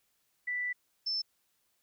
sine tone pair in turn, 1975.5 / 5295 Hz, B6 / E8, 0 / +7 cents, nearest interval octave + perfect fourth, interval 1707 cents, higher second, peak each -31 / -30 dBFS, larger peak second, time 0.47-0.73 / 1.06-1.22 s, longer first, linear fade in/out 10 ms, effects white hiss -75 dBFS RMS until 1.82 s

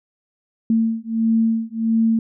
sine beating tone pair, 224.7 / 226.2 Hz, A3 / A3, +37 / +48 cents, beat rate 1.5 Hz, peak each -19 dBFS, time 0.7-2.19 s, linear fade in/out 2 ms, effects none

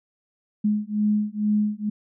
sine beating tone pair, 209.1 / 211.3 Hz, G#3 / G#3, +12 / +30 cents, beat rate 2.2 Hz, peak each -23 dBFS, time 0.64-1.9 s, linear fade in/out 10 ms, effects none

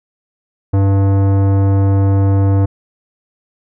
sine tone with tanh clipping, 98 Hz, G2, in tune, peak -11 dBFS, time 0.73-2.66 s, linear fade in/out 10 ms, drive 17 dB, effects none

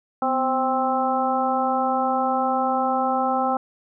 harmonic tone with a mistuned harmonic, 262.7 Hz, C4, 7 cents sharp, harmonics 1 / 2 / 3 / 4 / 5, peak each -27 / -27 / -22 / -29 / -27 dBFS, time 0.22-3.57 s, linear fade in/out 2 ms, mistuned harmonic 1, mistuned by -63 cents, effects none

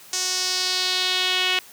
sawtooth tone with band-pass filter sweep, 368.7 Hz, F#4, 6 cents flat, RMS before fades -23 dBFS, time 0.13-1.59 s, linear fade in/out 2 ms, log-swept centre 6200 to 2900 Hz, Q 2.7, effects white hiss -46 dBFS RMS until 1.72 s + high-pass 100 Hz 12 dB/octave

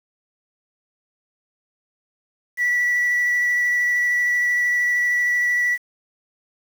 sine tone with vibrato, 1953 Hz, B6, 20 cents flat, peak -15 dBFS, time 2.57-5.78 s, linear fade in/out 50 ms, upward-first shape sine, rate 13 Hz, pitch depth 9 cents each way, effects tanh soft clip ceiling -15 dBFS + 7-bit

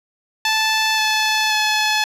10% pulse tone with pitch steps, 876 / 866.9 / 858 Hz, A5 / A5 / A5, -8 / -26 / -44 cents, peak -7 dBFS, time 0.45-2.04 s, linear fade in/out 2 ms, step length 530 ms, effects low-pass 9000 Hz 12 dB/octave

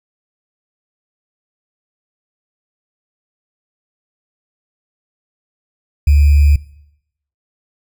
sine tone with sample-and-hold, 72.5 Hz, D2, 22 cents flat, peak -6 dBFS, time 6.07-6.56 s, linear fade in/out 5 ms, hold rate 2450 Hz, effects noise-tail reverb RT60 0.8 s tail -21 dB re dry

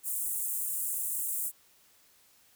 pink high-pass noise, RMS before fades -33 dBFS, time 0.03-1.52 s, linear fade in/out 50 ms, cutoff 8000 Hz, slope 48 dB/octave, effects white hiss -63 dBFS RMS until 2.55 s

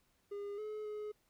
triangle tone with pitch steps, 406.1 / 427 / 422.2 Hz, G#4 / G#4 / G#4, -39 / +48 / +29 cents, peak -38 dBFS, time 0.31-1.12 s, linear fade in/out 10 ms, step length 270 ms, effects pink hiss -75 dBFS RMS until 1.29 s

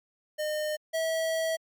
square tone pair in turn, 609 / 648.2 Hz, D#5 / E5, -37 / -29 cents, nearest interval minor second, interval 108 cents, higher second, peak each -29 / -27 dBFS, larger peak second, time 0.38-0.77 / 0.93-1.57 s, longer second, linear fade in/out 20 ms, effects MP3 96 kbps

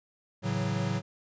square chord, F# minor seventh, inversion first, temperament equal, 110 / 138.59 / 164.81 / 185 Hz, A2 / C#3 / E3 / F#3, 0 / 0 / 0 / 0 cents, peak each -33 / -34 / -39 / -33 dBFS, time 0.42-1.02 s, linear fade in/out 50 ms, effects resampled to 16000 Hz

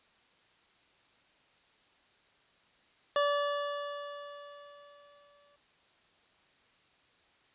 25% pulse tone with exponential decay, 577 Hz, D5, 31 cents flat, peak -21 dBFS, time 3.16-5.56 s, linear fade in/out 1 ms, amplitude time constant 520 ms, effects white hiss -66 dBFS RMS until 7.54 s + resampled to 8000 Hz

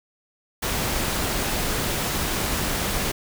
pink noise, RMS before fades -25 dBFS, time 0.62-3.12 s, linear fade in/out 10 ms, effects none

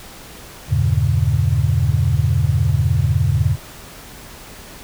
sine chord, E diminished seventh, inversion none, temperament just, 82.41 / 98.89 / 118.67 / 142.4 Hz, E2 / G2 / Bb2 / Db3, 0 / +16 / +31 / +47 cents, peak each -19 dBFS, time 0.68-3.57 s, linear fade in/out 50 ms, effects pink hiss -38 dBFS RMS until 4.83 s

